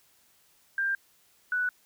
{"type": "tone pair in turn", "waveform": "sine", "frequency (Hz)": [1589, 1481.8], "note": ["G6", "F#6"], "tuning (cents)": [23, 2], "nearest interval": "minor second", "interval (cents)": 121, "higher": "first", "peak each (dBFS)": -25, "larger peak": "neither", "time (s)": [[0.78, 0.95], [1.52, 1.69]], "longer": "neither", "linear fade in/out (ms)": 2, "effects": ["white hiss -64 dBFS RMS until 1.85 s"]}